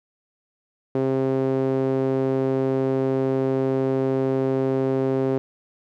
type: tone with band-pass filter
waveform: sawtooth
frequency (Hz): 133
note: C3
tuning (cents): +29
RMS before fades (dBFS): -22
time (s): 0.95-5.38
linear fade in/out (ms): 0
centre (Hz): 390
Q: 2.1
effects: none